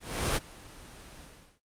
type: noise with ADSR envelope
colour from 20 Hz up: pink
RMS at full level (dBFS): -26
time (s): 0-1.6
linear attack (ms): 360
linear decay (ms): 33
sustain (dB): -22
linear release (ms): 390
effects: low-pass 10000 Hz 12 dB/octave + Opus 32 kbps